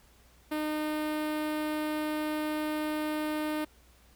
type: tone with notch filter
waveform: sawtooth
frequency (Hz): 305.5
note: D#4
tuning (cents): -32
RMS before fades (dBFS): -32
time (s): 0.51-3.65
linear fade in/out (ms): 10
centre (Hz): 6400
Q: 0.91
effects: added 60 Hz sine -60 dBFS peak until 4.15 s + pink hiss -62 dBFS RMS until 4.15 s